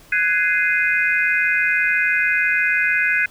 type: chord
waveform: sine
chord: Ab dominant seventh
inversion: third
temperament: just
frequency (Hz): 1495.1 / 1661.2 / 2077 / 2492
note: Gb6 / Ab6 / C7 / Eb7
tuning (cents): +18 / 0 / -13 / +2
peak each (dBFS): -21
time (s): 0.12-3.26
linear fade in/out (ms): 5
effects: pink hiss -48 dBFS RMS until 3.3 s